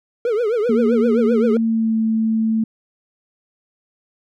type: tone with vibrato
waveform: triangle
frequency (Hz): 450.8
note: A4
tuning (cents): +42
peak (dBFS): -14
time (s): 0.25-1.57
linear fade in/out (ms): 2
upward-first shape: triangle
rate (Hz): 7.7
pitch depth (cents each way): 200
type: tone with pitch glide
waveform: sine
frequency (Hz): 233.1 to 222.1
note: A#3 to A3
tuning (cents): 0 to +16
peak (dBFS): -15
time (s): 0.69-2.64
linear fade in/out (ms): 5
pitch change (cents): -84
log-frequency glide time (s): 1.1-1.97
effects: none